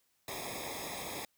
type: noise with comb filter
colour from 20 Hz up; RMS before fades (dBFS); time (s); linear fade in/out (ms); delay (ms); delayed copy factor
pink; -41; 0.28-1.25; 2; 0.68; -1
effects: white hiss -75 dBFS RMS until 1.37 s